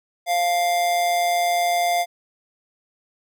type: tone with amplitude modulation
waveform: square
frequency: 698.5 Hz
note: F5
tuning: in tune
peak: -17 dBFS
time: 0.26-2.06 s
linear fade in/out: 50 ms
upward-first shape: sine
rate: 168 Hz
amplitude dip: 40%
effects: none